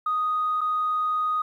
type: tone with dropouts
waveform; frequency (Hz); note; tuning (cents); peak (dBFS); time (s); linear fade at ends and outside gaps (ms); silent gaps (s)
sine; 1244.5; D#6; 0; -21; 0.06-1.42; 5; 0.609-0.613
effects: tanh soft clip ceiling -17 dBFS + 10-bit